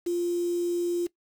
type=tone with quantisation; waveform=sine; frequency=348 Hz; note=F4; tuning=6 cents flat; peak=-24 dBFS; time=0.06-1.07 s; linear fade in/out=10 ms; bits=7; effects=noise-tail reverb RT60 0.1 s tail -19 dB re dry